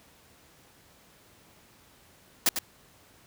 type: noise with echo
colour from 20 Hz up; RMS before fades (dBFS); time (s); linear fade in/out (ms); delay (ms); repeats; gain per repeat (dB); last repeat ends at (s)
white; -22; 2.46-2.49; 2; 99; 1; -8; 2.589
effects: pink hiss -58 dBFS RMS until 3.26 s + high-pass 60 Hz 12 dB/octave